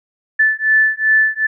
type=beating tone pair; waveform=sine; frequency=1749 / 1751.6 Hz; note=A6 / A6; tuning=-11 / -8 cents; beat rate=2.6 Hz; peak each=-14 dBFS; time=0.39-1.47 s; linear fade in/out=10 ms; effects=none